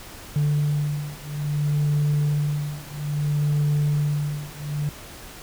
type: beating tone pair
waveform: sine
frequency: 146.83 / 147.43 Hz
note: D3 / D3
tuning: 0 / +7 cents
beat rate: 0.6 Hz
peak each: -22 dBFS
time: 0.36-4.89 s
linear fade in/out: 0 ms
effects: tanh soft clip ceiling -16 dBFS + pink hiss -41 dBFS RMS until 5.42 s